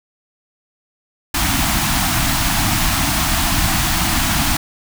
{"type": "band-stop noise", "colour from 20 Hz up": "pink", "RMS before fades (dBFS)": -17, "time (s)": [1.34, 4.57], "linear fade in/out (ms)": 5, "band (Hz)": [330, 650], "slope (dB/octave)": 96, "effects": []}